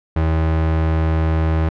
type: tone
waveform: 35% pulse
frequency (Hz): 80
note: D#2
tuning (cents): +49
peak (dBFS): -13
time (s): 0.16-1.69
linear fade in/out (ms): 5
effects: low-pass 2000 Hz 12 dB/octave